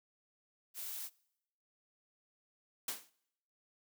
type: noise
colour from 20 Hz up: blue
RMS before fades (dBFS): -43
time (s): 0.74-1.1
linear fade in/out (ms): 50
type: noise with exponential decay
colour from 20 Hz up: white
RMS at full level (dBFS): -34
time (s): 2.88-3.1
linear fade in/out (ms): 5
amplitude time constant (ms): 47
effects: noise-tail reverb RT60 0.8 s tail -24 dB re dry + high-pass 200 Hz 12 dB/octave